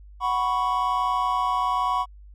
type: chord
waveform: triangle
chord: F# suspended fourth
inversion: none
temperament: equal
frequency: 740 / 987.8 / 1108.7 Hz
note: F#5 / B5 / C#6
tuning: 0 / 0 / 0 cents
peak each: -26 / -23 / -23 dBFS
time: 0.2-2.06 s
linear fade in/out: 50 ms
effects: added 50 Hz sine -43 dBFS peak until 2.34 s